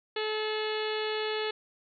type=harmonic tone with a mistuned harmonic; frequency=431.3 Hz; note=A4; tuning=35 cents flat; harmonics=1 / 2 / 3 / 4 / 5 / 6 / 7 / 8 / 9 / 10; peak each=-31 / -39 / -42 / -40 / -42 / -43 / -41 / -41 / -47 / -43 dBFS; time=0.16-1.51 s; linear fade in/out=5 ms; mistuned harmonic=7; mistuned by=-44 cents; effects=none